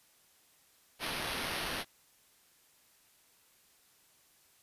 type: noise with sample-and-hold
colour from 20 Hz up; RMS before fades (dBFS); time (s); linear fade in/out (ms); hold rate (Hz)
blue; -37; 0.99-1.85; 50; 7350
effects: white hiss -66 dBFS RMS until 4.62 s + resampled to 32000 Hz